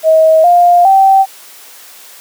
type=tone with pitch steps; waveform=sine; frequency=637 / 702.7 / 775.2 Hz; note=D#5 / F5 / G5; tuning=+41 / +10 / -20 cents; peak=-3 dBFS; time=0.03-1.26 s; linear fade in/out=50 ms; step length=410 ms; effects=white hiss -36 dBFS RMS until 2.2 s + high-pass 400 Hz 12 dB/octave

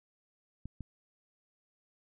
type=clicks; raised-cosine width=5 ms; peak=-29 dBFS; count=2; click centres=0.656 / 0.807 s; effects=none

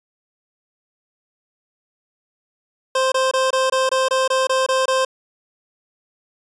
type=tone bursts; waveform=25% pulse; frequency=523.3 Hz; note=C5; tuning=in tune; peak=-12 dBFS; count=11; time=2.95-5.05 s; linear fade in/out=5 ms; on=170 ms; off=23 ms; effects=resampled to 22050 Hz

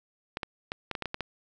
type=clicks; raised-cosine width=0.3 ms; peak=-16 dBFS; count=9; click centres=0.371 / 0.432 / 0.719 / 0.913 / 0.952 / 1.023 / 1.057 / 1.144 / 1.207 s; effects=none

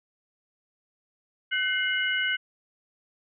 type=tone cluster; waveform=sine; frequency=1514 / 2115 / 2939 Hz; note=F#6 / C7 / F#7; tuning=+39 / +18 / -12 cents; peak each=-27 / -29 / -29 dBFS; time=1.51-2.37 s; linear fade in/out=20 ms; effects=none

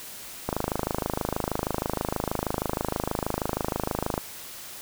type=click train; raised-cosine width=1 ms; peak=-11 dBFS; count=98; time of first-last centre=0.49-4.178 s; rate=26.3 Hz; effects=white hiss -41 dBFS RMS until 4.81 s

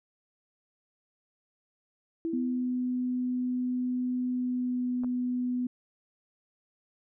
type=tone with exponential decay; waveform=sine; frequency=329.6 Hz; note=E4; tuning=in tune; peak=-27 dBFS; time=2.25-2.99 s; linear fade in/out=0 ms; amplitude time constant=160 ms
type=tone with pitch glide; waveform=sine; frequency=250.4 to 248.5 Hz; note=B3 to B3; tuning=+24 to +11 cents; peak=-27 dBFS; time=2.33-5.67 s; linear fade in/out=5 ms; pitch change=-13 cents; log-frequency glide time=4.3-4.92 s
type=clicks; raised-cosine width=1 ms; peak=-31 dBFS; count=2; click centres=5.036 / 5.045 s
effects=none

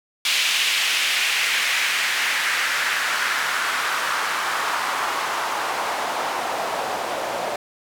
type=noise with band-pass filter sweep; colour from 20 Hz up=white; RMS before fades=-23 dBFS; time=0.25-7.56 s; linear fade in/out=2 ms; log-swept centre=2900 to 620 Hz; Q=1.8; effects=none

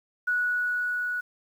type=tone with level ramp; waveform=sine; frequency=1468 Hz; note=F#6; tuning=14 cents flat; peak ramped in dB=-22 to -27 dBFS; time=0.27-1.21 s; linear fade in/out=10 ms; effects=9-bit

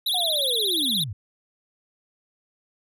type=tone with vibrato; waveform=square; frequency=3633 Hz; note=A#7; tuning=45 cents flat; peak=-22 dBFS; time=0.06-1.04 s; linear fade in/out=5 ms; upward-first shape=triangle; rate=17 Hz; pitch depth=210 cents each way
type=linear sweep; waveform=sine; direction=down; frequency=741 to 87.31 Hz; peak=-29 dBFS; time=0.14-1.13 s; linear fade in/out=5 ms
effects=none

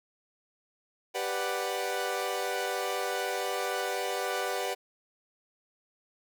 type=chord; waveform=sawtooth; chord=G major seventh; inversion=none; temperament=equal; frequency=392 / 493.9 / 587.3 / 740 Hz; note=G4 / B4 / D5 / F#5; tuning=0 / 0 / 0 / 0 cents; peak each=-32 / -31 / -33 / -31 dBFS; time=1.14-4.75 s; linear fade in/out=20 ms; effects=none

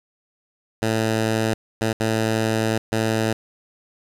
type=tone bursts at uneven times; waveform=10% pulse; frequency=111.1 Hz; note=A2; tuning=17 cents sharp; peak=-11 dBFS; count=4; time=0.82-1.54 / 1.81-1.93 / 2-2.78 / 2.92-3.33 s; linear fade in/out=5 ms; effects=low-pass 12000 Hz 12 dB/octave + 8-bit

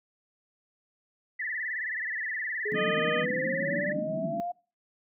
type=tone with vibrato; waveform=sine; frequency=1864.7 Hz; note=A#6; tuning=in tune; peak=-30 dBFS; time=1.39-3.93 s; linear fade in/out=10 ms; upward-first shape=sine; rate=19 Hz; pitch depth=140 cents each way
type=exponential sweep; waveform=sine; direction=up; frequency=415.3 to 711 Hz; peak=-30 dBFS; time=2.65-4.52 s; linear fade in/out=10 ms
type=band-pass noise; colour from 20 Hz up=pink; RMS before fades=-35 dBFS; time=2.72-4.4 s; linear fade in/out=0 ms; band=150 to 320 Hz; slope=96 dB/octave
type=harmonic tone; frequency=615 Hz; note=D#5; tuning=20 cents flat; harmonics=1 / 2 / 4 / 5; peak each=-30 / -33 / -36 / -37 dBFS; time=2.74-3.26 s; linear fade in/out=50 ms
effects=noise-tail reverb RT60 0.4 s tail -25 dB re dry

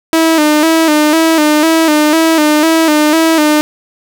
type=tone with vibrato; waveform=sawtooth; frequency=313.1 Hz; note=D#4; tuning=11 cents sharp; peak=-3 dBFS; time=0.13-3.61 s; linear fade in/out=0 ms; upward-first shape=square; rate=2 Hz; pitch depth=63 cents each way; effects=none

